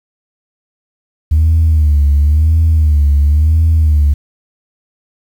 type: tone with vibrato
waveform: sine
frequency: 76 Hz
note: D#2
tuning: 40 cents flat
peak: -5 dBFS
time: 1.31-4.14 s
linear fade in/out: 10 ms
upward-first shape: sine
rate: 0.96 Hz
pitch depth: 110 cents each way
effects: tanh soft clip ceiling -4 dBFS + 7-bit